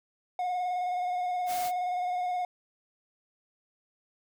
triangle tone with vibrato, 722 Hz, F#5, 43 cents flat, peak -26 dBFS, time 0.39-2.45 s, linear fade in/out 2 ms, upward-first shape square, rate 19 Hz, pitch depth 21 cents each way
white noise, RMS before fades -39 dBFS, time 1.46-1.72 s, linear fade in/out 50 ms
effects none

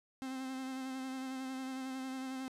45% pulse tone with vibrato, 262.2 Hz, C4, 4 cents sharp, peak -39 dBFS, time 0.22-2.48 s, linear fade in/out 0 ms, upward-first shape sine, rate 11 Hz, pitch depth 23 cents each way, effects low-pass 11000 Hz 12 dB/octave

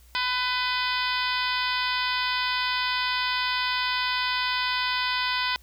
harmonic tone with a mistuned harmonic, 500 Hz, B4, 21 cents sharp, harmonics 2 / 3 / 4 / 5 / 6 / 7 / 8 / 9 / 10, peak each -29 / -31 / -32 / -33 / -34 / -34 / -35 / -36 / -36 dBFS, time 0.15-5.56 s, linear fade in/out 0 ms, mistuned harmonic 6, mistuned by +41 cents, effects added 60 Hz sine -51 dBFS peak until 5.62 s + white hiss -59 dBFS RMS until 5.62 s

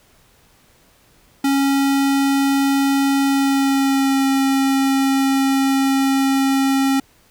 square tone with pitch glide, 275.5 to 270.6 Hz, C#4 to C#4, -11 to -42 cents, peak -15 dBFS, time 1.44-7 s, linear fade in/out 5 ms, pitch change -31 cents, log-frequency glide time 3.24-4.27 s, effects pink hiss -54 dBFS RMS until 7.3 s

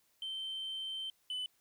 sine tone pair in turn, 3108 / 3007 Hz, G7 / F#7, -16 / +27 cents, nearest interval minor second, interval 57 cents, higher first, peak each -36 / -33 dBFS, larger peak second, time 0.22-1.1 / 1.3-1.46 s, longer first, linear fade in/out 2 ms, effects tanh soft clip ceiling -35 dBFS + white hiss -73 dBFS RMS until 1.6 s

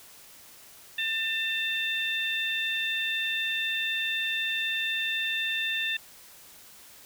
harmonic tone, 896 Hz, A5, 31 cents sharp, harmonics 2 / 3 / 4, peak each -31 / -31 / -31 dBFS, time 0.98-5.97 s, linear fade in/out 5 ms, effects white hiss -51 dBFS RMS until 7.05 s

